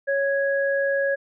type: tone pair together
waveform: sine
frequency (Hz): 554.4 / 1661.3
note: C#5 / G#6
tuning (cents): 0 / 0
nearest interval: octave + perfect fifth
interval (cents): 1900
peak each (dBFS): -21 / -25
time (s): 0.07-1.16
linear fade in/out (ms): 20
effects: none